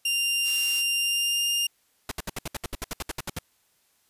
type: tone with pitch glide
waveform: sawtooth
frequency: 2790 to 2809 Hz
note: F7 to F7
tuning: -2 to +9 cents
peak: -20 dBFS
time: 0.05-1.67 s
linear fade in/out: 5 ms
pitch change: +11 cents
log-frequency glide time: 0.98-1.47 s
type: noise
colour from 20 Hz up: blue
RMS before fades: -34 dBFS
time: 0.43-0.84 s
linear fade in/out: 50 ms
type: noise bursts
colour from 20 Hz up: pink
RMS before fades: -31 dBFS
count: 15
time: 2.09-3.388 s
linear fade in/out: 2 ms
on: 24 ms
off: 67 ms
effects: white hiss -67 dBFS RMS until 4.09 s + resampled to 32000 Hz